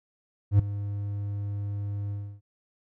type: tone with ADSR envelope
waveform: triangle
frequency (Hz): 101.5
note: G#2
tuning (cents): -39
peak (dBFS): -11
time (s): 0.51-2.41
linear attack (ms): 83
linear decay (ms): 5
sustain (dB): -16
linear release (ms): 300
effects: none